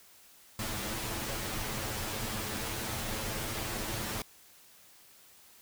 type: noise with comb filter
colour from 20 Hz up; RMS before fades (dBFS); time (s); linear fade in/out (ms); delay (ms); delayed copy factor
pink; -36; 0.59-4.22; 2; 9.2; +0.7
effects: white hiss -58 dBFS RMS until 5.61 s